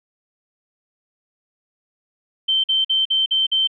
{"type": "tone bursts", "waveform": "sine", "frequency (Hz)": 3109, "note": "G7", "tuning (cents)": -15, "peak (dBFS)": -15, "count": 6, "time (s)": [2.48, 3.675], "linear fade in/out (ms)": 10, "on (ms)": 160, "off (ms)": 47, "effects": []}